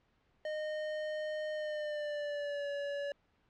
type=tone with pitch glide; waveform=square; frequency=614 to 569.6 Hz; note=D#5 to C#5; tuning=-23 to +47 cents; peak=-36 dBFS; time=0.45-3.12 s; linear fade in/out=2 ms; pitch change=-130 cents; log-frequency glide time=1.53-2.69 s; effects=pink hiss -73 dBFS RMS until 3.49 s + low-pass 3000 Hz 12 dB/octave